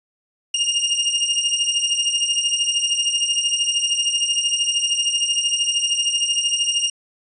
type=beating tone pair; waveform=sawtooth; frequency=2828 / 2841 Hz; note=F7 / F7; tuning=+21 / +29 cents; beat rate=13 Hz; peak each=-17 / -18 dBFS; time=0.54-6.9 s; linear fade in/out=5 ms; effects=resampled to 22050 Hz

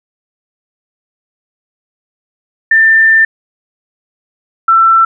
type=tone pair in turn; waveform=sine; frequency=1788 / 1339.5 Hz; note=A6 / E6; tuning=+27 / +27 cents; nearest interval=perfect fourth; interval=500 cents; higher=first; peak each=-4 dBFS; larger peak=neither; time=2.71-3.25 / 4.68-5.05 s; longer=first; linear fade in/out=5 ms; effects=none

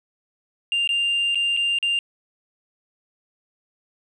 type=tone with dropouts; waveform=sine; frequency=2794 Hz; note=F7; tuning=in tune; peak=-17 dBFS; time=0.72-1.99 s; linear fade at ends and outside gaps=1 ms; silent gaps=0.875-0.891 / 1.347-1.355 / 1.566-1.572 / 1.787-1.827 s; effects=tanh soft clip ceiling -17 dBFS

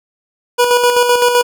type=tone with tremolo; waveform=25% pulse; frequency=487 Hz; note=B4; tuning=24 cents flat; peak=-4 dBFS; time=0.58-1.43 s; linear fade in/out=20 ms; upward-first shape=square; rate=7.8 Hz; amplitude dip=45%; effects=none

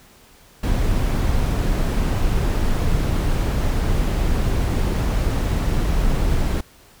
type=noise; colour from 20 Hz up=brown; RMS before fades=-19 dBFS; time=0.63-6.61 s; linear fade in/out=5 ms; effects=pink hiss -50 dBFS RMS until 7 s

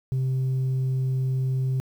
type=tone; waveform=sine; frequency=130.81 Hz; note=C3; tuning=in tune; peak=-19 dBFS; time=0.12-1.8 s; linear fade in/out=0 ms; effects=tanh soft clip ceiling -21 dBFS + 9-bit

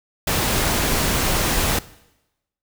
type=noise; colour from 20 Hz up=pink; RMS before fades=-20 dBFS; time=0.27-1.79 s; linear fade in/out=5 ms; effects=noise-tail reverb RT60 0.9 s tail -19 dB re dry

